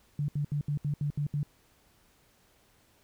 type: tone bursts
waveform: sine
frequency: 145.8 Hz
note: D3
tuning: 12 cents flat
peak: -27 dBFS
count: 8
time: 0.19-1.431 s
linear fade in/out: 2 ms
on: 93 ms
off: 71 ms
effects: pink hiss -65 dBFS RMS until 3.03 s